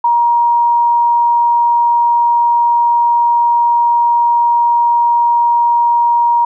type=tone; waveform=sine; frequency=946 Hz; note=A#5; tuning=25 cents sharp; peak=-8 dBFS; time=0.04-6.45 s; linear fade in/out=5 ms; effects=none